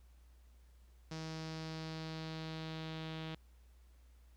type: tone with low-pass filter sweep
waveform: sawtooth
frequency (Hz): 159.5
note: D#3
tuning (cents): +43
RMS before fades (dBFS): -44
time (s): 1.11-3.35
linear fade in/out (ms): 5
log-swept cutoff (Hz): 5400 to 3500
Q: 3
effects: added 60 Hz sine -59 dBFS peak until 4.36 s + pink hiss -74 dBFS RMS until 4.36 s